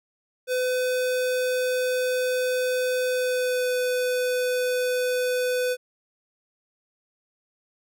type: tone with pitch glide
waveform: square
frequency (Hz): 505 to 500.4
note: B4 to B4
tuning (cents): +39 to +23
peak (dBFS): -23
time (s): 0.47-5.77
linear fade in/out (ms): 50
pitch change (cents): -16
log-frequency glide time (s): 3.07-3.73
effects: none